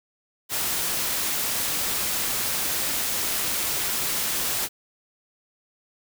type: noise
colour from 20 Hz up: white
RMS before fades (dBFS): -26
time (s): 0.49-4.69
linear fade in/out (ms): 50
effects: none